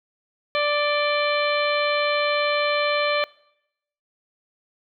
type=harmonic tone with a mistuned harmonic; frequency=587.3 Hz; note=D5; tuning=in tune; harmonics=1 / 2 / 3 / 4 / 5 / 6 / 7; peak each=-22 / -26 / -30 / -27 / -33 / -34 / -33 dBFS; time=0.55-3.24 s; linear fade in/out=0 ms; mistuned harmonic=5; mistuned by=+58 cents; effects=noise-tail reverb RT60 0.8 s tail -23 dB re dry